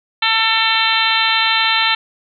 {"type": "harmonic tone", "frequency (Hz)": 447.2, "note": "A4", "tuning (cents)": 28, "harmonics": [2, 3, 4, 5, 6, 7, 8, 9], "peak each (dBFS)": [-21, -21, -21, -21, -21, -21, -21, -21], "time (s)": [0.22, 1.95], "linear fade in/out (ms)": 5, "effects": []}